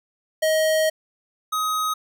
square tone pair in turn, 630 / 1260 Hz, D#5 / D#6, +21 / +21 cents, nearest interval octave, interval 1200 cents, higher second, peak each -18 / -22 dBFS, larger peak first, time 0.42-0.9 / 1.52-1.94 s, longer first, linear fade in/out 10 ms, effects none

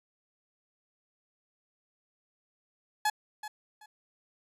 30% pulse tone with echo, 850 Hz, G#5, 40 cents sharp, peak -22 dBFS, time 3.05-3.1 s, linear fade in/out 5 ms, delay 380 ms, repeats 2, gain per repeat -13 dB, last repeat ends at 3.86 s, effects resampled to 32000 Hz

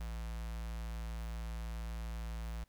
square tone with notch filter, 56.3 Hz, A1, 40 cents sharp, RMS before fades -41 dBFS, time 0-2.64 s, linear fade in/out 5 ms, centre 340 Hz, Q 0.92, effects pink hiss -75 dBFS RMS until 2.68 s

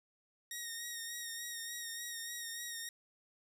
10% pulse tone with vibrato, 1869 Hz, A#6, 4 cents sharp, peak -32 dBFS, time 0.51-2.89 s, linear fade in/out 2 ms, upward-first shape sine, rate 3.4 Hz, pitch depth 32 cents each way, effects none

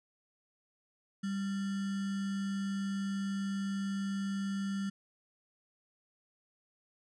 sine tone with sample-and-hold, 196.6 Hz, G3, 5 cents sharp, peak -32 dBFS, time 1.23-4.9 s, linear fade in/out 10 ms, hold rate 1575 Hz, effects resampled to 22050 Hz

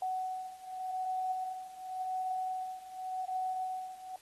sine beating tone pair, 746 / 746.88 Hz, F#5 / F#5, +14 / +16 cents, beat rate 0.88 Hz, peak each -39 / -36 dBFS, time 0.02-4.16 s, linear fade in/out 2 ms, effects white hiss -61 dBFS RMS until 4.21 s + AAC 32 kbps

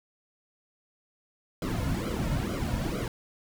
brown noise with flanger, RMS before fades -30 dBFS, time 1.62-3.08 s, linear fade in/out 2 ms, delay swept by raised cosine 1.1 to 2.6 ms, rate 2.2 Hz, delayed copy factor -0.9, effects none

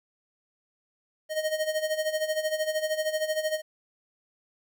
square tone with tremolo, 622.3 Hz, D#5, in tune, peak -24 dBFS, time 1.29-3.62 s, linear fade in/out 50 ms, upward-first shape sine, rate 13 Hz, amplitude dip 75%, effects 11-bit

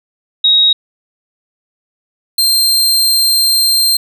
sine / sawtooth tone pair in turn, 3788 / 4167 Hz, A#7 / C8, +27 / -8 cents, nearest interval major second, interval 165 cents, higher second, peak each -6 dBFS, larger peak neither, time 0.44-0.73 / 2.38-3.97 s, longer second, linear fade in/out 5 ms, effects none

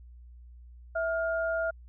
sine tone pair together, 655.7 / 1412 Hz, E5 / F6, -9 / +19 cents, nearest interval octave + minor second, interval 1328 cents, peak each -28 / -32 dBFS, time 0.95-1.71 s, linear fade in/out 10 ms, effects added 60 Hz sine -47 dBFS peak until 1.88 s

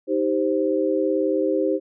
sine chord, C minor, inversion first, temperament just, 314 / 392.4 / 523.3 Hz, Eb4 / G4 / C5, +16 / +2 / 0 cents, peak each -23 dBFS, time 0.07-1.8 s, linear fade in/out 50 ms, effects none

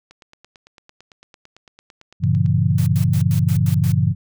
click train, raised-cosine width 0.2 ms, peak -27 dBFS, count 22, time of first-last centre 0.11-2.462 s, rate 8.93 Hz
sine chord, G diminished seventh, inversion none, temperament just, 98 / 117.6 / 141.12 / 169.34 Hz, G2 / Bb2 / Db3 / Fb3, 0 / +16 / +31 / +47 cents, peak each -19 / -20 / -19 / -20 dBFS, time 2.2-4.15 s, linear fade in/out 50 ms
white noise bursts, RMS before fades -35 dBFS, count 7, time 2.78-3.921 s, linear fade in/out 2 ms, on 85 ms, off 91 ms
effects none

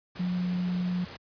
sine tone in noise, 180 Hz, F#3, 47 cents flat, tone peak -26 dBFS, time 0.19-1.05 s, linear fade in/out 10 ms, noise pink, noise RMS -43 dBFS, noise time 0.15-1.17 s, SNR +14 dB, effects high-pass 80 Hz 12 dB/octave + resampled to 11025 Hz

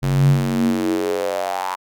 square tone with high-pass filter sweep, 46.25 Hz, F#1, in tune, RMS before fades -19 dBFS, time 0.02-1.76 s, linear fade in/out 20 ms, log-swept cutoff 100 to 1000 Hz, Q 6, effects none

